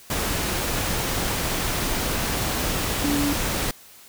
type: tone in noise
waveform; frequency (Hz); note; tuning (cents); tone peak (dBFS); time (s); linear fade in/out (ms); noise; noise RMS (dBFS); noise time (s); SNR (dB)
sine; 287.6; D4; -36; -21; 3.04-3.33; 2; pink; -25; 0.1-3.71; +1
effects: white hiss -48 dBFS RMS until 4.08 s